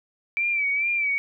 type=tone with vibrato; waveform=sine; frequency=2320 Hz; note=D7; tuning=22 cents flat; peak=-21 dBFS; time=0.37-1.18 s; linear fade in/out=0 ms; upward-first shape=sine; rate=2.3 Hz; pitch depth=63 cents each way; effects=none